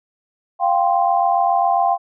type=chord; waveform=sine; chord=F suspended second; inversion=none; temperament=just; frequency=698.5 / 785.8 / 1047.7 Hz; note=F5 / G5 / C6; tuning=0 / +4 / +2 cents; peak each=-17 / -17 / -22 dBFS; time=0.59-1.98 s; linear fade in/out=50 ms; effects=none